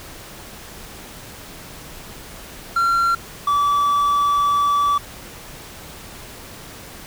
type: tone pair in turn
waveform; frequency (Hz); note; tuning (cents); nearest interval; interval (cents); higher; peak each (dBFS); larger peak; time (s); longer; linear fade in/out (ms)
triangle; 1371 / 1152.9; F6 / D6; -32 / -32; minor third; 300; first; -13; neither; 2.76-3.15 / 3.47-4.98; second; 5
effects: pink hiss -38 dBFS RMS until 7.06 s